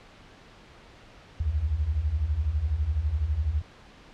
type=beating tone pair; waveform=sine; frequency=67.3 / 79.3 Hz; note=C2 / D#2; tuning=+49 / +33 cents; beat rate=12 Hz; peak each=-29 / -25 dBFS; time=1.4-3.62 s; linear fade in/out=5 ms; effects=pink hiss -51 dBFS RMS until 4.13 s + low-pass 4000 Hz 12 dB/octave